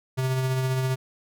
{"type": "tone with tremolo", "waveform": "square", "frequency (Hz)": 130.4, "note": "C3", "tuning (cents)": -5, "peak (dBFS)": -22, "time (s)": [0.17, 0.96], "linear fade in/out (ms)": 20, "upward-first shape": "triangle", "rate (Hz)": 15, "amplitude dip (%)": 35, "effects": []}